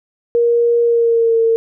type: tone with pitch glide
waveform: sine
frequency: 471.5 to 454.7 Hz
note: A#4 to A#4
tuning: +20 to -43 cents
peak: -10 dBFS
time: 0.35-1.56 s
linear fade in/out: 0 ms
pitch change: -63 cents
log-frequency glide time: 0.82-1.39 s
effects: none